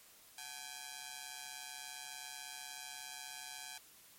5% pulse ring-modulated tone, 804 Hz, G5, 44 cents sharp, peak -31 dBFS, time 0.38-3.78 s, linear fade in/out 2 ms, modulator 68.3 Hz, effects white hiss -61 dBFS RMS until 4.18 s + MP3 64 kbps

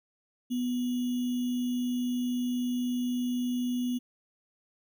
sine tone with sample-and-hold, 246.9 Hz, B3, in tune, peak -27 dBFS, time 0.5-3.99 s, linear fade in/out 20 ms, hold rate 3150 Hz, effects none

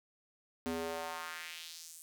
square tone with high-pass filter sweep, 82.41 Hz, E2, in tune, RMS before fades -42 dBFS, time 0.66-2.02 s, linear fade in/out 0 ms, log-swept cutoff 250 to 9300 Hz, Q 1.8, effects none

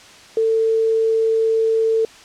sine tone, 447.2 Hz, A4, 28 cents sharp, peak -14 dBFS, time 0.37-2.05 s, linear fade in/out 2 ms, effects white hiss -43 dBFS RMS until 2.24 s + low-pass 6000 Hz 12 dB/octave

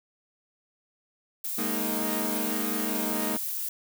violet noise, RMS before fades -32 dBFS, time 1.44-3.69 s, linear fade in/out 5 ms
sawtooth chord, Ab suspended second, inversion none, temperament equal, 207.7 / 233.1 / 311.1 Hz, Ab3 / Bb3 / Eb4, 0 / 0 / 0 cents, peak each -30 / -29 / -30 dBFS, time 1.58-3.37 s, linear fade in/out 5 ms
effects none

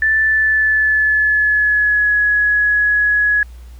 sine tone with pitch glide, 1760 to 1681.5 Hz, A6 to G#6, 0 to +21 cents, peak -11 dBFS, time 0.02-3.43 s, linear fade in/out 2 ms, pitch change -79 cents, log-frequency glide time 0.22-2.17 s, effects added 60 Hz sine -33 dBFS peak until 3.79 s + pink hiss -51 dBFS RMS until 3.79 s

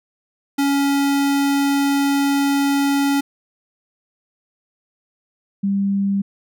square / sine tone pair in turn, 279.9 / 197.92 Hz, C#4 / G3, +17 / +17 cents, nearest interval tritone, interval 600 cents, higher first, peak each -16 dBFS, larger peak neither, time 0.58-3.21 / 5.63-6.22 s, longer first, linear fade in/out 10 ms, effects none

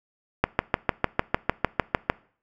click train, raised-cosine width 0.5 ms, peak -3 dBFS, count 12, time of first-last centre 0.44-2.099 s, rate 6.63 Hz, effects noise-tail reverb RT60 0.5 s tail -23 dB re dry

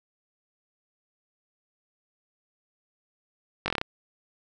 slowing click train, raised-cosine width 0.3 ms, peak -10 dBFS, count 7, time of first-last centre 3.66-3.814 s, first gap 20 ms, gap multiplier 1.1, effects none

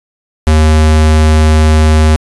square tone, 77.78 Hz, D#2, in tune, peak -5 dBFS, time 0.47-2.16 s, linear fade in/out 0 ms, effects resampled to 24000 Hz

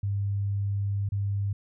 sine tone with dropouts, 100 Hz, G2, 35 cents sharp, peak -25 dBFS, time 0.03-1.53 s, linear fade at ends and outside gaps 5 ms, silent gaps 1.09-1.12 s, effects none

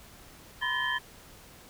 sine tone cluster, 974 / 1025 / 1732 / 1869 / 3136 Hz, B5 / C6 / A6 / A#6 / G7, -24 / -36 / -28 / +4 / 0 cents, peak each -37 / -35 / -30 / -36 / -35 dBFS, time 0.61-0.99 s, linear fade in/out 20 ms, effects pink hiss -52 dBFS RMS until 1.69 s

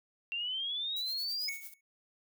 sine exponential sweep, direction up, 2729 to 5100 Hz, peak -33 dBFS, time 0.32-1.49 s, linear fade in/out 0 ms
violet noise with tremolo, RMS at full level -45 dBFS, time 0.96-1.74 s, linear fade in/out 5 ms, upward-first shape sine, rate 9 Hz, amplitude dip 75%
square tone with exponential decay, 2217 Hz, C#7, in tune, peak -34 dBFS, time 1.48-1.81 s, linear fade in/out 5 ms, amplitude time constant 70 ms
effects none

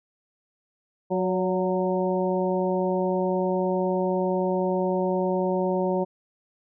harmonic tone with a mistuned harmonic, 183.9 Hz, F#3, 10 cents flat, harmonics 1 / 2 / 3 / 4 / 5, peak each -27 / -26 / -27 / -33 / -32 dBFS, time 1.1-6.05 s, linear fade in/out 20 ms, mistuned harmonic 3, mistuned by +31 cents, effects none

